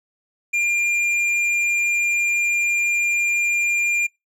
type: tone with hard clipping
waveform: sine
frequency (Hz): 2398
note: D7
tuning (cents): +36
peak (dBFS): -19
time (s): 0.53-4.07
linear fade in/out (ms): 10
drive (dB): 6
effects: noise-tail reverb RT60 0.2 s tail -23 dB re dry